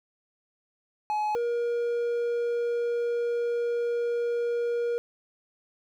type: tone pair in turn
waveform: triangle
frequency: 847 / 474.2 Hz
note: G#5 / A#4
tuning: +34 / +30 cents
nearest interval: minor seventh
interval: 1004 cents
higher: first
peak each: -23 / -23 dBFS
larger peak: neither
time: 1.1-1.35 / 1.35-4.98 s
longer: second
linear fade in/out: 0 ms
effects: none